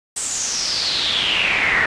brown noise with band-pass filter sweep, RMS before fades -20 dBFS, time 0.16-1.86 s, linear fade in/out 5 ms, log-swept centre 8200 to 1800 Hz, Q 6.2, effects resampled to 22050 Hz

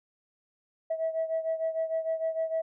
sine beating tone pair, 646 / 652.6 Hz, E5 / E5, -35 / -18 cents, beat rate 6.6 Hz, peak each -28 / -32 dBFS, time 0.9-2.62 s, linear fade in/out 10 ms, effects tanh soft clip ceiling -22 dBFS

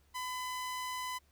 sawtooth tone, 1007 Hz, B5, 33 cents sharp, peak -33 dBFS, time 0.14-1.19 s, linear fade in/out 20 ms, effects added 71 Hz sine -66 dBFS peak until 1.31 s + pink hiss -71 dBFS RMS until 1.31 s

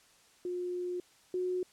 sine tone pair in turn, 357.6 / 364.5 Hz, F4 / F#4, +41 / -26 cents, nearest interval unison, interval 33 cents, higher second, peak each -33 / -30 dBFS, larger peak second, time 0.45-1 / 1.34-1.63 s, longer first, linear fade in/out 2 ms, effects white hiss -63 dBFS RMS until 1.72 s + low-pass 9000 Hz 12 dB/octave

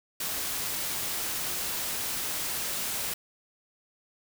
white noise, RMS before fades -32 dBFS, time 0.2-3.14 s, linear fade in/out 5 ms, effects none

